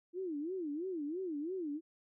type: tone with vibrato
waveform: sine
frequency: 330.8 Hz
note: E4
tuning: 6 cents sharp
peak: -36 dBFS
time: 0.13-1.81 s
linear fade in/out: 50 ms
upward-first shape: sine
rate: 3 Hz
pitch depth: 250 cents each way
effects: none